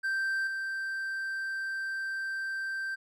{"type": "tone with level steps", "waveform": "triangle", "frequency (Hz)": 1566, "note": "G6", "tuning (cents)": -2, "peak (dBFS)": [-26, -30], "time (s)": [0.03, 2.96], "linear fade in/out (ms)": 20, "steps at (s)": 0.47, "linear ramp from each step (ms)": 2, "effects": []}